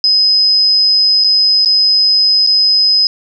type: tone with dropouts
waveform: sine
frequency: 5050 Hz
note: D#8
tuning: 25 cents sharp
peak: -7 dBFS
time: 0.04-3.07 s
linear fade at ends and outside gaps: 1 ms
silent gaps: 1.239-1.244 / 1.649-1.658 / 2.465-2.472 s
effects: none